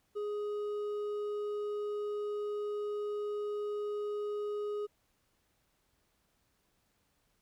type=tone with hard clipping; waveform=triangle; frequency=415.8 Hz; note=G#4; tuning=2 cents sharp; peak=-35 dBFS; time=0.15-4.87 s; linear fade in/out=20 ms; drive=8 dB; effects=pink hiss -75 dBFS RMS until 7.41 s